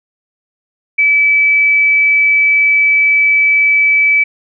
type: tone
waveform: sine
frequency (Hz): 2301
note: D7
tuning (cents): -36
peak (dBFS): -7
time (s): 0.98-4.24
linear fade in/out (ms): 10
effects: none